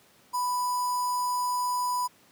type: tone with notch filter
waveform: square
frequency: 991 Hz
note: B5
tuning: 6 cents sharp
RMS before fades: -28 dBFS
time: 0.33-2.08 s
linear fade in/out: 20 ms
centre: 3000 Hz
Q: 1.7
effects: pink hiss -59 dBFS RMS until 2.31 s + high-pass 150 Hz 12 dB/octave